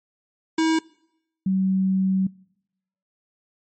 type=tone pair in turn; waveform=square / sine; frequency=321.3 / 190 Hz; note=E4 / F#3; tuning=-44 / +46 cents; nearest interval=major sixth; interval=910 cents; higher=first; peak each=-18 dBFS; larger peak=neither; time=0.58-0.79 / 1.46-2.27 s; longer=second; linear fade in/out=5 ms; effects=noise-tail reverb RT60 0.8 s tail -24 dB re dry + MP3 32 kbps